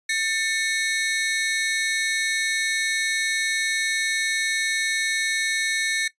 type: ring-modulated tone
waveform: sawtooth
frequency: 2000 Hz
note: B6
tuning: 21 cents sharp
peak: -15 dBFS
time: 0.09-6.08 s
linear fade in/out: 5 ms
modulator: 210 Hz
effects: noise-tail reverb RT60 0.1 s tail -17 dB re dry + resampled to 22050 Hz